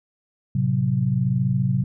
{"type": "chord", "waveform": "sine", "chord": "F# diminished", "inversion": "first", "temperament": "equal", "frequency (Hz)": [110, 130.81, 185], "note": ["A2", "C3", "F#3"], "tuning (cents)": [0, 0, 0], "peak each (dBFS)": [-26, -20, -24], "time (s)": [0.55, 1.84], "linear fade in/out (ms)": 5, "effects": []}